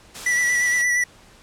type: noise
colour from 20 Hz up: white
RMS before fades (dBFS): -34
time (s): 0.14-0.83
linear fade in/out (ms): 20
type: tone with vibrato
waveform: square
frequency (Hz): 1957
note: B6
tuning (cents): -16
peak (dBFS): -18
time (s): 0.26-1.04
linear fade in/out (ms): 5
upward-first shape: sine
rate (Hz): 8.6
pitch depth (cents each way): 25
effects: pink hiss -50 dBFS RMS until 1.42 s + low-pass 9000 Hz 12 dB/octave